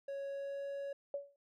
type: tone with pitch glide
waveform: triangle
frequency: 554.4 to 558.6 Hz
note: C#5 to C#5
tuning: 0 to +13 cents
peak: -37 dBFS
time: 0.08-0.93 s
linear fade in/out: 5 ms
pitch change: +13 cents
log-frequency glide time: 0.27-0.66 s
type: tone with exponential decay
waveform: sine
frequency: 565 Hz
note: C#5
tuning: 33 cents sharp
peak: -33 dBFS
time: 1.14-1.36 s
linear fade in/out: 2 ms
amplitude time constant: 47 ms
effects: none